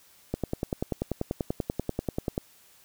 click train, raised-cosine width 2 ms, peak -14 dBFS, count 22, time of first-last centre 0.34-2.379 s, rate 10.3 Hz, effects white hiss -58 dBFS RMS until 2.84 s

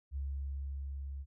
sine tone with level ramp, 69 Hz, C#2, 7 cents flat, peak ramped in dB -34 to -39 dBFS, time 0.11-1.26 s, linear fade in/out 50 ms, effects none

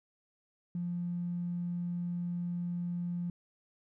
triangle tone with tanh clipping, 174.61 Hz, F3, in tune, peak -32 dBFS, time 0.75-3.3 s, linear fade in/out 2 ms, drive 2 dB, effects none

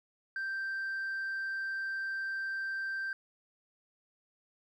sine tone, 1568 Hz, G6, in tune, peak -31 dBFS, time 0.36-3.13 s, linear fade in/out 2 ms, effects tanh soft clip ceiling -32 dBFS + 12-bit

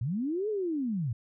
sine linear two-way sweep, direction up then down, 103.83 to 440 to 103.83 Hz, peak -28 dBFS, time 0.01-1.13 s, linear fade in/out 5 ms, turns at 0.49 s, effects none

